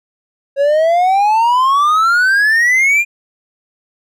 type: exponential sweep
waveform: triangle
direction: up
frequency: 547 to 2439 Hz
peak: -7 dBFS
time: 0.56-3.05 s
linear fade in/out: 50 ms
effects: none